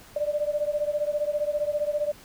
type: beating tone pair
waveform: sine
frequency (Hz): 587.3 / 602.3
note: D5 / D5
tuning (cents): 0 / +44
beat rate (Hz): 15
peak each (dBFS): -26 / -28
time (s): 0.16-2.12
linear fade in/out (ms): 5
effects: pink hiss -50 dBFS RMS until 2.24 s